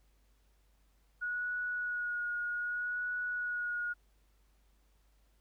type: tone with vibrato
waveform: sine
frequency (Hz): 1454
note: F#6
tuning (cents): -31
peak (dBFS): -33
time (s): 1.21-3.94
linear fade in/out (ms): 20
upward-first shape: sine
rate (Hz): 0.64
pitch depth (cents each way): 18
effects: added 50 Hz sine -66 dBFS peak until 5.4 s + pink hiss -75 dBFS RMS until 5.4 s